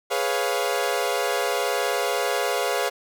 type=chord; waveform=sawtooth; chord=C# dominant seventh; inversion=second; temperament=equal; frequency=415.3 / 493.9 / 554.4 / 698.5 Hz; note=G#4 / B4 / C#5 / E#5; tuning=0 / 0 / 0 / 0 cents; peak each=-24 dBFS; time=0.1-2.9 s; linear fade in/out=20 ms; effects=none